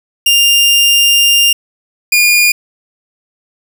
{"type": "tone pair in turn", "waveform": "sawtooth", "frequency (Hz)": [2800, 2428], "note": ["F7", "D#7"], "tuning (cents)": [4, -43], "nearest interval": "major second", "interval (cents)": 247, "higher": "first", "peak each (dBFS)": -3, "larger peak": "neither", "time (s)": [[0.26, 1.53], [2.12, 2.52]], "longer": "first", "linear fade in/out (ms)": 5, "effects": []}